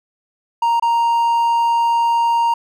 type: tone with dropouts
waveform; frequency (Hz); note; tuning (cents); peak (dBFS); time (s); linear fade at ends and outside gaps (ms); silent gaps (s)
triangle; 932.3; A#5; 0; -11; 0.62-2.54; 5; 0.798-0.823
effects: none